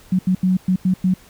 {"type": "tone bursts at uneven times", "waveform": "sine", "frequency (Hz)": 185, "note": "F#3", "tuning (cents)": 0, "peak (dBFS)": -13, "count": 6, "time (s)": [[0.12, 0.19], [0.27, 0.35], [0.43, 0.57], [0.68, 0.76], [0.85, 0.94], [1.04, 1.14]], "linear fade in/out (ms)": 5, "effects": ["pink hiss -48 dBFS RMS until 1.29 s"]}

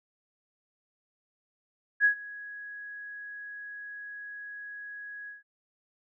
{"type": "tone with ADSR envelope", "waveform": "sine", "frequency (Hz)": 1666, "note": "G#6", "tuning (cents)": 5, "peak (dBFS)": -17, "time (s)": [2, 5.43], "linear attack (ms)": 47, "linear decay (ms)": 98, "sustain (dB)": -22, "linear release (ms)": 150, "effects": []}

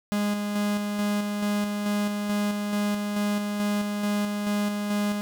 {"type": "tone with tremolo", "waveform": "45% pulse", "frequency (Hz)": 206.3, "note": "G#3", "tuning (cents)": -11, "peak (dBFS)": -23, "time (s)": [0.12, 5.21], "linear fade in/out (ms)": 0, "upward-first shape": "square", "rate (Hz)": 2.3, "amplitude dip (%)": 35, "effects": []}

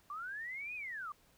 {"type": "linear two-way sweep", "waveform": "sine", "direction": "up then down", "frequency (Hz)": [1131, 2538, 1131], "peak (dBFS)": -40, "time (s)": [0.1, 1.12], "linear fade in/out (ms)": 2, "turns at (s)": 0.75, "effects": ["pink hiss -68 dBFS RMS until 1.37 s"]}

